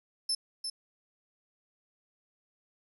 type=tone with echo; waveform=35% pulse; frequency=5270 Hz; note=E8; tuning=1 cent flat; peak=-25 dBFS; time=0.29-0.35 s; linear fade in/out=5 ms; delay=350 ms; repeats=1; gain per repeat=-6 dB; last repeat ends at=0.7 s; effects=none